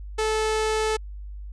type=tone; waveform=sawtooth; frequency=435.5 Hz; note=A4; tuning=18 cents flat; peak=-18 dBFS; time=0.18-0.97 s; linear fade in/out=10 ms; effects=added 50 Hz sine -34 dBFS peak until 1.52 s + resampled to 22050 Hz